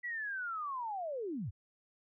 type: linear sweep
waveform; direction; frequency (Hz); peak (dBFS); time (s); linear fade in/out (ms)
sine; down; 1975.5 to 73.9; -36; 0.03-1.51; 20
effects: none